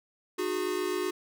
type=tone cluster; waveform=square; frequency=305.2 / 363.6 / 411.7 Hz; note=D#4 / F#4 / G#4; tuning=-33 / -30 / -15 cents; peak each=-38 / -31 / -35 dBFS; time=0.38-1.11 s; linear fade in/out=10 ms; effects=none